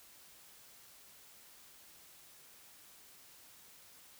silence, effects white hiss -59 dBFS RMS until 4.19 s

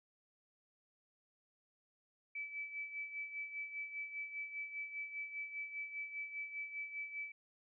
sine tone with tremolo, 2305 Hz, D7, 33 cents flat, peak -39 dBFS, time 2.35-7.32 s, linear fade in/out 5 ms, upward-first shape sine, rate 5 Hz, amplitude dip 65%, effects none

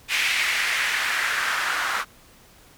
white noise with band-pass filter sweep, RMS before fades -24 dBFS, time 0.08-2.05 s, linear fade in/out 50 ms, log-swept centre 2400 to 1300 Hz, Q 2.6, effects pink hiss -52 dBFS RMS until 2.77 s

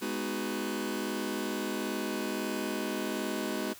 sawtooth chord, G# minor seventh, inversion none, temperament just, 207.7 / 249.2 / 311.5 / 373.8 Hz, G#3 / B3 / D#4 / F#4, 0 / +16 / +2 / +18 cents, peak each -33 dBFS, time 0.01-3.74 s, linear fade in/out 20 ms, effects white hiss -51 dBFS RMS until 3.79 s

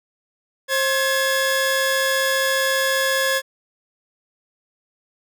sawtooth tone pair together, 533 / 1693.8 Hz, C5 / G#6, +32 / +34 cents, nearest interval octave + minor sixth, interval 2002 cents, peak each -17 dBFS, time 0.68-3.42 s, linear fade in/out 50 ms, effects none

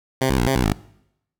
10% pulse tone with pitch steps, 131.7 / 66.1 / 59.4 / 133.9 / 62.9 / 51.2 Hz, C3 / C2 / A#1 / C3 / B1 / G#1, +12 / +18 / +33 / +40 / +32 / -24 cents, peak -9 dBFS, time 0.21-0.726 s, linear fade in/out 5 ms, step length 86 ms, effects noise-tail reverb RT60 0.8 s tail -21 dB re dry

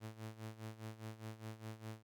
sawtooth tone with tremolo, 110 Hz, A2, in tune, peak -40 dBFS, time 0-2.03 s, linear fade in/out 50 ms, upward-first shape sine, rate 4.9 Hz, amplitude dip 80%, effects none

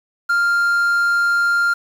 triangle tone with quantisation, 1396.9 Hz, F6, in tune, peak -12 dBFS, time 0.29-1.74 s, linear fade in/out 10 ms, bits 7, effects none

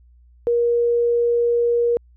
sine tone, 474 Hz, A#4, 29 cents sharp, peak -15 dBFS, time 0.47-1.97 s, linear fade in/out 0 ms, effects added 60 Hz sine -48 dBFS peak until 2.16 s

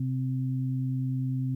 sine tone pair together, 130 / 260 Hz, C3 / C4, -11 / -11 cents, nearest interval octave, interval 1200 cents, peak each -27 / -33 dBFS, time 0-1.55 s, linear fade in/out 5 ms, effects 11-bit

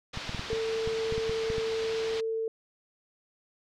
white low-pass noise, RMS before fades -40 dBFS, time 0.13-2.21 s, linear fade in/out 10 ms, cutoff 4700 Hz, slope 24 dB/octave
clicks, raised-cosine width 5 ms, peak -23 dBFS, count 11, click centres 0.174 / 0.294 / 0.347 / 0.394 / 0.531 / 0.875 / 1.124 / 1.18 / 1.295 / 1.502 / 1.582 s
sine tone, 447.5 Hz, A4, 29 cents sharp, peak -28 dBFS, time 0.5-2.48 s, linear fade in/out 2 ms
effects none

